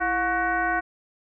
sine tone with frequency modulation, 1108.7 Hz, C#6, in tune, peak -21 dBFS, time 0-0.81 s, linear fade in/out 20 ms, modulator 388 Hz, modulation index 1.8, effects none

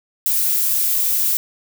violet noise, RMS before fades -18 dBFS, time 0.26-1.37 s, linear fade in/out 0 ms, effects none

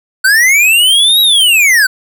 square linear two-way sweep, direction up then down, 1480 to 3882 to 1480 Hz, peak -6 dBFS, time 0.24-1.87 s, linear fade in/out 10 ms, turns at 1.21 s, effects none

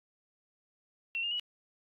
sine tone with pitch steps, 2718 / 2820 / 2927 Hz, F7 / F7 / F#7, -48 / +16 / -19 cents, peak -31 dBFS, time 1.15-1.396 s, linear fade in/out 0 ms, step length 82 ms, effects AAC 48 kbps

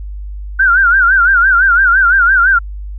sine tone with vibrato, 1480 Hz, F#6, in tune, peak -6 dBFS, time 0.59-2.59 s, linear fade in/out 10 ms, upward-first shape sine, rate 5.9 Hz, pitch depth 130 cents each way, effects added 50 Hz sine -22 dBFS peak until 2.98 s

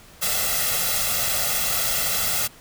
white noise with comb filter, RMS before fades -23 dBFS, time 0.21-2.48 s, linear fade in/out 20 ms, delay 1.5 ms, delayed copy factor +0.85, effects pink hiss -48 dBFS RMS until 2.6 s

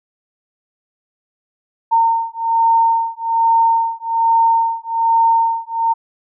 sine beating tone pair, 913 / 914.2 Hz, A#5 / A#5, -36 / -34 cents, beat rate 1.2 Hz, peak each -15 dBFS, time 1.91-5.94 s, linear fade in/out 20 ms, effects none

